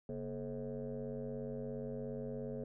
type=tone with frequency modulation; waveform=sine; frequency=333.9 Hz; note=E4; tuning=22 cents sharp; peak=-38 dBFS; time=0.09-2.64 s; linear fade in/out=2 ms; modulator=97.1 Hz; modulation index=2.4; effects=tanh soft clip ceiling -34 dBFS